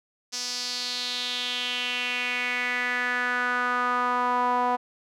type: tone with band-pass filter sweep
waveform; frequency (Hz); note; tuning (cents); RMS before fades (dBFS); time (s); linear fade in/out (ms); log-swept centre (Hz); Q
sawtooth; 246.9; B3; 0; -27; 0.32-4.77; 20; 5500 to 870; 4
effects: none